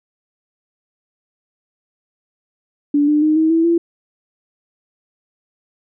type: tone with pitch steps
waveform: sine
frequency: 290 / 299 / 308.3 / 317.9 / 327.8 / 338 Hz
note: D4 / D4 / D#4 / D#4 / E4 / E4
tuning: -22 / +31 / -16 / +37 / -10 / +43 cents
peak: -11 dBFS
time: 2.94-3.78 s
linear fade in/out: 5 ms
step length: 140 ms
effects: none